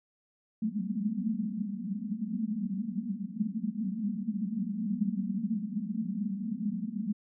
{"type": "band-pass noise", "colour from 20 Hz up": "pink", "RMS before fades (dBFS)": -33, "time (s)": [0.62, 7.13], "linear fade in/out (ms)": 5, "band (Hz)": [190, 230], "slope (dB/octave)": 96, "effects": []}